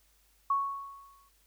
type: tone with exponential decay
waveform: sine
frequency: 1108.7 Hz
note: C#6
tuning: in tune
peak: -23 dBFS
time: 0.5-1.29 s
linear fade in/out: 5 ms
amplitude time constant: 170 ms
effects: added 50 Hz sine -68 dBFS peak until 1.46 s + white hiss -68 dBFS RMS until 1.46 s